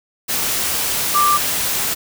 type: tone in noise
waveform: sine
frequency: 1182 Hz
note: D6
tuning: 11 cents sharp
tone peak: -12 dBFS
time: 1.14-1.38 s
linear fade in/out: 20 ms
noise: white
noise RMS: -20 dBFS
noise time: 0.28-1.95 s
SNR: +5 dB
effects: none